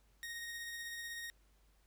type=tone with tremolo; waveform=sawtooth; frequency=1864.7 Hz; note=A#6; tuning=in tune; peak=-38 dBFS; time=0.23-1.3 s; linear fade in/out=0 ms; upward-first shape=triangle; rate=16 Hz; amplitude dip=30%; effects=added 50 Hz sine -67 dBFS peak until 1.86 s + pink hiss -74 dBFS RMS until 1.86 s